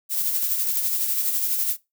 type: noise with tremolo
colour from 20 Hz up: violet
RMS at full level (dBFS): -22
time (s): 0.09-1.77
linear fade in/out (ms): 50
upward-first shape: sine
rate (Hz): 12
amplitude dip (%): 40
effects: noise-tail reverb RT60 0.2 s tail -19 dB re dry